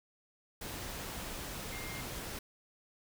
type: tone in noise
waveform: sine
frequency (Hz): 2116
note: C7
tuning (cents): +19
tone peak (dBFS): -46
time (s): 1.72-2.01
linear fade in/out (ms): 5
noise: pink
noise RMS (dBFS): -42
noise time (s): 0.61-2.39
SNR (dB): -7
effects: none